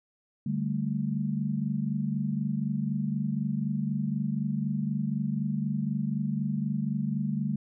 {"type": "chord", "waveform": "sine", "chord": "D suspended fourth", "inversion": "none", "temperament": "equal", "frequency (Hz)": [146.83, 196, 220], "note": ["D3", "G3", "A3"], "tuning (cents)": [0, 0, 0], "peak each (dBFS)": -31, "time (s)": [0.46, 7.56], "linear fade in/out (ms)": 5, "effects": []}